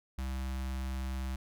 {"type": "tone with notch filter", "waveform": "square", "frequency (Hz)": 65.41, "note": "C2", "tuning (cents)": 0, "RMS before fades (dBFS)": -36, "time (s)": [0.18, 1.36], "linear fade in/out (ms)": 5, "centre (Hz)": 450, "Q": 1.3, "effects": []}